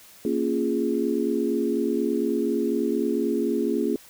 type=chord; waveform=sine; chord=Bb minor seventh; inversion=none; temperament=equal with one note detuned; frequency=233.1 / 277.2 / 346.8 / 415.3 Hz; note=Bb3 / Db4 / F4 / Ab4; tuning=0 / 0 / -12 / 0 cents; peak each=-27 dBFS; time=0.25-3.96 s; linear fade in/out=2 ms; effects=white hiss -50 dBFS RMS until 4.09 s